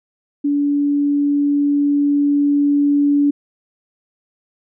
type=tone with level ramp; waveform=sine; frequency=287.3 Hz; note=D4; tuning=38 cents flat; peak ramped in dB=-14 to -11 dBFS; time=0.44-3.31 s; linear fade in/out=10 ms; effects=none